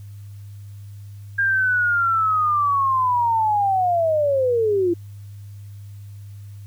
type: linear sweep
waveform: sine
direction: down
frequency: 1613 to 334.1 Hz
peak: -16 dBFS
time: 1.38-4.94 s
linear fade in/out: 10 ms
effects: added 101 Hz sine -35 dBFS peak until 6.66 s + white hiss -58 dBFS RMS until 6.66 s